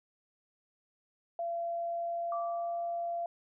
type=tone with pitch glide; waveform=sine; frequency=681 to 686.1 Hz; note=F5 to F5; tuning=-44 to -31 cents; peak=-32 dBFS; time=1.39-3.26 s; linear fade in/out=2 ms; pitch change=+13 cents; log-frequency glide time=1.59-2.76 s
type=tone with exponential decay; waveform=sine; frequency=1166 Hz; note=D6; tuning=13 cents flat; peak=-35 dBFS; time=2.32-3.24 s; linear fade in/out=2 ms; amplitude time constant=200 ms
effects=none